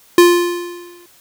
square tone with exponential decay, 349.3 Hz, F4, in tune, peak -4 dBFS, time 0.18-1.06 s, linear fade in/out 2 ms, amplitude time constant 190 ms, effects white hiss -49 dBFS RMS until 1.2 s

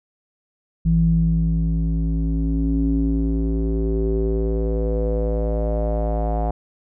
square tone with low-pass filter sweep, 55 Hz, A1, in tune, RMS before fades -20 dBFS, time 0.85-6.51 s, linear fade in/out 5 ms, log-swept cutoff 160 to 730 Hz, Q 5.9, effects none

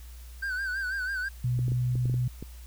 triangle tone with vibrato, 1539 Hz, G6, 32 cents flat, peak -27 dBFS, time 0.42-1.29 s, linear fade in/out 10 ms, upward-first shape sine, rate 6.1 Hz, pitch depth 78 cents each way
sine tone with pitch glide, 123.47 to 124.4 Hz, B2 to B2, 0 to +13 cents, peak -24 dBFS, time 1.44-2.28 s, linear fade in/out 5 ms, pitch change +13 cents, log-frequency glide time 1.58-1.92 s
clicks, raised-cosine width 3 ms, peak -24 dBFS, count 8, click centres 1.591 / 1.682 / 1.719 / 1.955 / 2.056 / 2.097 / 2.142 / 2.426 s
effects added 60 Hz sine -42 dBFS peak until 2.66 s + white hiss -55 dBFS RMS until 2.66 s

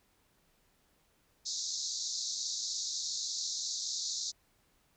white band-pass noise, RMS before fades -37 dBFS, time 1.45-4.32 s, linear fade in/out 20 ms, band 3800 to 7000 Hz, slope 96 dB/octave, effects pink hiss -71 dBFS RMS until 4.96 s

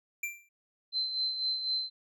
square tone with exponential decay, 2358 Hz, D7, 6 cents sharp, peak -30 dBFS, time 0.23-0.49 s, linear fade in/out 5 ms, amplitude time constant 56 ms
sine tone with tremolo, 4084 Hz, C8, 43 cents flat, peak -27 dBFS, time 0.92-1.9 s, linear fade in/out 50 ms, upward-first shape sine, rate 4 Hz, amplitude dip 55%
effects none

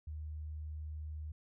sine tone, 76.7 Hz, D#2, 24 cents flat, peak -40 dBFS, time 0.07-1.32 s, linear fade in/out 5 ms, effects none

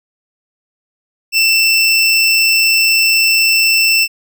25% pulse tone, 2672 Hz, E7, 23 cents sharp, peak -5 dBFS, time 1.32-4.08 s, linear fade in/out 50 ms, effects none

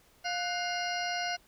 harmonic tone with a mistuned harmonic, 704 Hz, F5, 14 cents sharp, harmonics 1 / 2 / 3 / 4 / 6 / 7 / 8, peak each -34 / -37 / -39 / -40 / -42 / -42 / -43 dBFS, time 0.24-1.37 s, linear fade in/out 20 ms, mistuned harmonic 2, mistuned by +93 cents, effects pink hiss -63 dBFS RMS until 1.47 s

